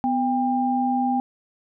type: tone pair together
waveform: sine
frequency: 250.2 / 798 Hz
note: B3 / G5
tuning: +23 / +31 cents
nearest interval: octave + minor sixth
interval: 2008 cents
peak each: -22 / -22 dBFS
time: 0.04-1.2 s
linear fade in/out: 0 ms
effects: none